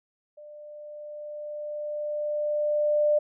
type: tone with level ramp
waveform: sine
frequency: 596 Hz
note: D5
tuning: 25 cents sharp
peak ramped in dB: -43 to -18 dBFS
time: 0.37-3.19 s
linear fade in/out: 10 ms
effects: none